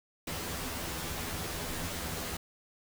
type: noise with comb filter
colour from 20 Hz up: pink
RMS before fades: -37 dBFS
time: 0.27-2.37 s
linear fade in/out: 5 ms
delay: 12 ms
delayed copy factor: +0.85
effects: none